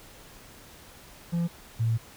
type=tone pair in turn; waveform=triangle / sine; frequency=170.5 / 113.8 Hz; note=F3 / A#2; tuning=-41 / -41 cents; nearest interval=perfect fifth; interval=700 cents; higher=first; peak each=-22 dBFS; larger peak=neither; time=1.32-1.48 / 1.79-1.98 s; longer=second; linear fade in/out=20 ms; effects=pink hiss -50 dBFS RMS until 2.16 s